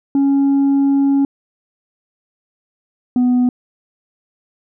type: tone pair in turn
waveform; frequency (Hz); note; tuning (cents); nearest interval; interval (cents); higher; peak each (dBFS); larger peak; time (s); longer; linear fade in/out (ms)
sine; 277.2 / 248.1; C#4 / B3; 0 / +8; major second; 192; first; -8; neither; 0.15-1.25 / 3.16-3.49; first; 2
effects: tanh soft clip ceiling -10 dBFS